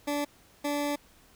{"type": "tone pair in turn", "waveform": "20% pulse", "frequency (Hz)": [290, 290], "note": ["D4", "D4"], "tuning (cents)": [-22, -22], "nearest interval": "unison", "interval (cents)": 0, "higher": "neither", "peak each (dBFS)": -23, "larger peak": "neither", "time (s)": [[0.07, 0.25], [0.64, 0.96]], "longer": "second", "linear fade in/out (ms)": 10, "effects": ["pink hiss -59 dBFS RMS until 1.35 s"]}